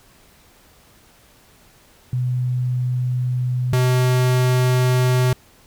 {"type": "tone pair in turn", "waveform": ["sine", "square"], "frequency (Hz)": [125.3, 126.61], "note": ["B2", "B2"], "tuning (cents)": [25, 43], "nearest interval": "unison", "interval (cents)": 18, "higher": "second", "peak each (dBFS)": [-18, -15], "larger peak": "second", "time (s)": [[2.13, 3.73], [3.73, 5.33]], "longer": "neither", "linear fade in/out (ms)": 2, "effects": ["pink hiss -52 dBFS RMS until 5.66 s"]}